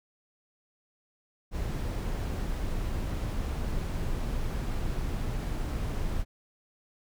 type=noise; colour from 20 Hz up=brown; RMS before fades=-31 dBFS; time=1.51-6.25 s; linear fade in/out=50 ms; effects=none